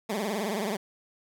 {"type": "tone with vibrato", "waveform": "15% pulse", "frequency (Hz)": 207.7, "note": "G#3", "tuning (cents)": 0, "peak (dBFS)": -22, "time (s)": [0.09, 0.77], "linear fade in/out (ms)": 10, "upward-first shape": "triangle", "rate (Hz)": 19, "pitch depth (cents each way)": 190, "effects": []}